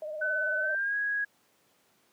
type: tone with vibrato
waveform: sine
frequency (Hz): 614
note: D#5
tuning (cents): -23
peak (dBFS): -34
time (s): 0.02-0.75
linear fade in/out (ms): 2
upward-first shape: sine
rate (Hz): 18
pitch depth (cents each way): 53
type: tone with pitch glide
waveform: sine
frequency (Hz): 1510 to 1656.2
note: F#6 to G#6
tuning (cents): +35 to -5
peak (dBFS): -27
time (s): 0.21-1.25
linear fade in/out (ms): 10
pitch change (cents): +160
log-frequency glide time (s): 0.59-0.96
effects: pink hiss -67 dBFS RMS until 2.12 s + high-pass 200 Hz 12 dB/octave